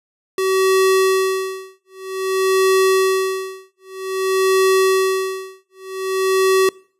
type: tone with tremolo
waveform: square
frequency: 380 Hz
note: F#4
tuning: 46 cents sharp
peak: -12 dBFS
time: 0.38-6.69 s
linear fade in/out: 2 ms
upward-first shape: sine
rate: 0.52 Hz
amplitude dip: 100%
effects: noise-tail reverb RT60 0.5 s tail -24 dB re dry + resampled to 32000 Hz